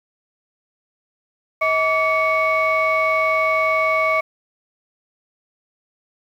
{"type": "tone cluster", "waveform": "sine", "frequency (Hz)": [638, 1150, 2225], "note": ["D#5", "D6", "C#7"], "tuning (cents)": [43, -37, 6], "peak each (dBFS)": -19, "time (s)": [1.61, 4.21], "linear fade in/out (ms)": 10, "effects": ["tanh soft clip ceiling -9 dBFS", "8-bit"]}